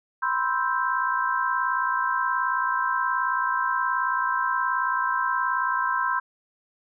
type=chord; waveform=sine; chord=C major seventh; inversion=third; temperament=equal; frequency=987.8 / 1046.5 / 1318.5 / 1568 Hz; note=B5 / C6 / E6 / G6; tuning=0 / 0 / 0 / 0 cents; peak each=-28 / -26 / -30 / -27 dBFS; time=0.22-6.2 s; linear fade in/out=10 ms; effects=none